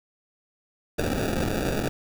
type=noise with sample-and-hold; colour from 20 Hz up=white; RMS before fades=-26 dBFS; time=0.98-1.89 s; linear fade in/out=10 ms; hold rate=1050 Hz; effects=none